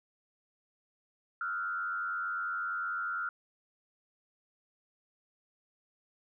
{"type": "tone with frequency modulation", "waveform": "sine", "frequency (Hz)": 1391, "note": "F6", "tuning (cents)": -7, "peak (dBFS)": -32, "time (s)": [1.41, 3.29], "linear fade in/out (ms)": 2, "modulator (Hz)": 88.6, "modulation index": 0.89, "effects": []}